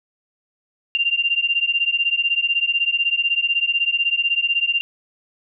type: beating tone pair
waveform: sine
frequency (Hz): 2776 / 2792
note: F7 / F7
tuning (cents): -11 / -1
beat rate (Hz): 16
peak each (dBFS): -20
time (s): 0.95-4.81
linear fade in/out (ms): 0
effects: none